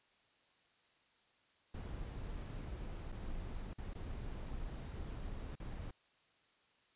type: noise with dropouts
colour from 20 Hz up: brown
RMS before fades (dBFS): -44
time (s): 1.74-5.91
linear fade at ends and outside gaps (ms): 5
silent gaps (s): 3.119-3.124 / 3.734-3.783 / 3.936-3.95 / 5.555-5.599
effects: white hiss -72 dBFS RMS until 6.95 s + resampled to 8000 Hz